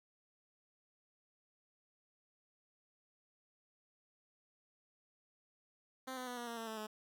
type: tone with pitch steps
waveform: 10% pulse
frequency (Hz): 260.3 / 253.2 / 246.3 / 239.5 / 233 / 226.6 / 220.4 / 214.4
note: C4 / B3 / B3 / A#3 / A#3 / A#3 / A3 / A3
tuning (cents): -9 / +43 / -5 / +47 / -1 / -49 / +3 / -45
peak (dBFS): -34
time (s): 6.07-6.87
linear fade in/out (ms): 10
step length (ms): 100
effects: none